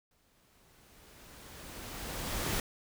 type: noise with exponential growth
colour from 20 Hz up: pink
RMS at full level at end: -32 dBFS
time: 0.11-2.6 s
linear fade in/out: 2 ms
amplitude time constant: 540 ms
effects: none